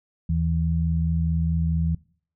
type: tone pair together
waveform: sine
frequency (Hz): 79 / 163.67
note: D#2 / E3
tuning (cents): +27 / -12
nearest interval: octave + minor second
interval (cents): 1261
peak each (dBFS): -23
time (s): 0.29-1.95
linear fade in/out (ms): 5
effects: noise-tail reverb RT60 0.5 s tail -22 dB re dry